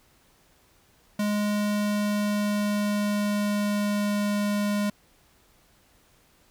square tone with pitch glide, 207.7 to 205.7 Hz, G#3 to G#3, 0 to -16 cents, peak -24 dBFS, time 1.19-4.9 s, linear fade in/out 5 ms, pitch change -16 cents, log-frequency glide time 1.32-4.26 s, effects pink hiss -61 dBFS RMS until 6.5 s

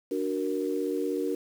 sine chord, D augmented, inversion none, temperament equal, 293.7 / 370 / 466.2 Hz, D4 / F#4 / A#4, 0 / 0 / 0 cents, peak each -31 dBFS, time 0.11-1.35 s, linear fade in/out 5 ms, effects 8-bit

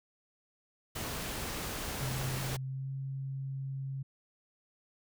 pink noise, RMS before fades -38 dBFS, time 0.95-2.57 s, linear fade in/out 10 ms
sine tone with pitch glide, 130.81 to 135.19 Hz, C3 to C#3, 0 to -43 cents, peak -35 dBFS, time 2-4.03 s, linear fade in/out 10 ms, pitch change +57 cents, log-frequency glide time 2.52-2.92 s
effects none

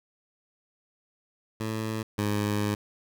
15% pulse tone pair in turn, 110 / 103.83 Hz, A2 / G#2, 0 / 0 cents, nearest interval minor second, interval 100 cents, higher first, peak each -23 / -19 dBFS, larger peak second, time 1.6-2.03 / 2.18-2.75 s, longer second, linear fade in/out 5 ms, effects none

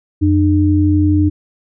sine tone pair together, 89.99 / 302 Hz, F#2 / D4, -48 / +48 cents, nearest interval octave + major sixth, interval 2096 cents, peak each -12 dBFS, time 0.21-1.3 s, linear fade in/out 20 ms, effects none

